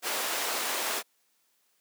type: high-pass noise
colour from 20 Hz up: pink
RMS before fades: -31 dBFS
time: 0.02-1.03 s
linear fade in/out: 50 ms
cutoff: 530 Hz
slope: 12 dB/octave
effects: white hiss -71 dBFS RMS until 1.8 s + high-pass 200 Hz 12 dB/octave